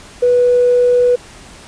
triangle tone with tanh clipping, 491 Hz, B4, 10 cents flat, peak -8 dBFS, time 0.22-1.16 s, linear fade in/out 10 ms, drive 4 dB, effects pink hiss -38 dBFS RMS until 1.67 s + resampled to 22050 Hz

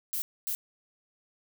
violet noise bursts at uneven times, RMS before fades -32 dBFS, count 2, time 0.13-0.22 / 0.47-0.55 s, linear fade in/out 0 ms, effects none

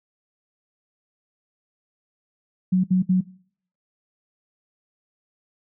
sine tone bursts, 184.5 Hz, F#3, 5 cents flat, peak -15 dBFS, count 3, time 2.72-3.21 s, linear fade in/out 10 ms, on 120 ms, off 65 ms, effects noise-tail reverb RT60 0.6 s tail -22 dB re dry

